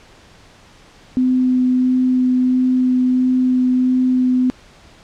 sine tone with vibrato, 254.1 Hz, B3, 49 cents sharp, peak -12 dBFS, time 1.17-4.5 s, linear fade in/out 0 ms, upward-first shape sine, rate 1.5 Hz, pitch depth 8 cents each way, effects pink hiss -46 dBFS RMS until 5.03 s + low-pass 6000 Hz 12 dB/octave

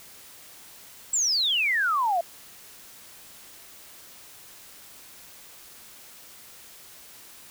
sine exponential sweep, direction down, 7800 to 656 Hz, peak -21 dBFS, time 1.13-2.21 s, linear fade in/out 5 ms, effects white hiss -48 dBFS RMS until 7.5 s

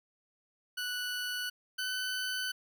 20% pulse tone pair in turn, 1480 / 1506.7 Hz, F#6 / F#6, 0 / +31 cents, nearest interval unison, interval 31 cents, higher second, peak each -29 / -28 dBFS, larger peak second, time 0.77-1.5 / 1.78-2.52 s, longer second, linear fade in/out 10 ms, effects none

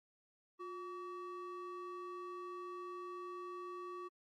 triangle ring-modulated tone, 750 Hz, F#5, 23 cents sharp, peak -39 dBFS, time 0.59-4.09 s, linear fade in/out 20 ms, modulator 393 Hz, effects AAC 64 kbps

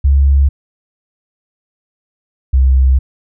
sine tone pair in turn, 69.3 / 65.48 Hz, C#2 / C2, 0 / +2 cents, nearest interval minor second, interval 98 cents, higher first, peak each -6 dBFS, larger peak neither, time 0.04-0.49 / 2.53-2.99 s, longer second, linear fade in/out 10 ms, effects none

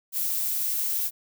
violet noise, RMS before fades -27 dBFS, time 0.12-1.11 s, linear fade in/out 50 ms, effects none

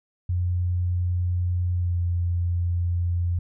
sine tone with pitch glide, 89 to 87.22 Hz, F2 to F2, +33 to -2 cents, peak -21 dBFS, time 0.29-3.39 s, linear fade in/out 5 ms, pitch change -35 cents, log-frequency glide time 1.74-1.98 s, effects none

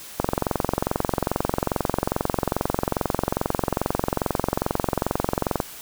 click train, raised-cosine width 1 ms, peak -6 dBFS, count 122, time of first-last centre 0.2-5.602 s, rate 22.4 Hz, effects white hiss -40 dBFS RMS until 5.81 s

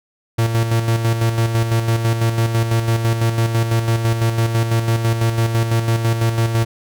45% pulse tone with tremolo, 114.4 Hz, A#2, 32 cents flat, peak -13 dBFS, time 0.38-6.65 s, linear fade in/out 10 ms, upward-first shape square, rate 6 Hz, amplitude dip 50%, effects none

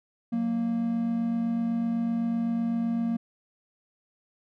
triangle tone pair together, 184.22 / 232.1 Hz, F#3 / A#3, -7 / -7 cents, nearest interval major third, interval 400 cents, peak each -32 / -23 dBFS, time 0.32-3.17 s, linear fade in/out 10 ms, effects none

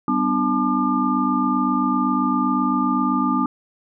sine tone cluster, 193.5 / 251.4 / 299.1 / 867 / 1200 Hz, G3 / B3 / D4 / A5 / D6, -22 / +31 / +32 / -26 / +37 cents, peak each -26 / -21 / -24 / -28 / -22 dBFS, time 0.08-3.46 s, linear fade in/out 2 ms, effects none

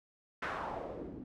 white noise with low-pass filter sweep, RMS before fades -41 dBFS, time 0.42-1.24 s, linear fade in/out 5 ms, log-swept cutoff 1700 to 240 Hz, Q 2.2, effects none

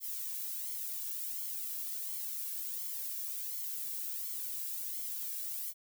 violet noise with flanger, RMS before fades -39 dBFS, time 0-5.74 s, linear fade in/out 50 ms, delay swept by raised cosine 0.92 to 1.8 ms, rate 1.4 Hz, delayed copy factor +0.65, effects none

